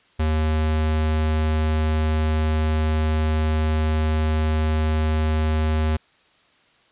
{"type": "tone", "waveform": "square", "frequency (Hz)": 78, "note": "D#2", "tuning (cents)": 5, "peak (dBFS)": -19, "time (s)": [0.19, 5.97], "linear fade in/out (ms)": 10, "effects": ["white hiss -58 dBFS RMS until 6.91 s", "resampled to 8000 Hz"]}